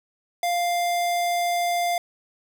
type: tone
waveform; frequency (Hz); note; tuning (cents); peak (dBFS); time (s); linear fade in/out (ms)
square; 698.5; F5; 0; -22; 0.43-1.98; 2
effects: none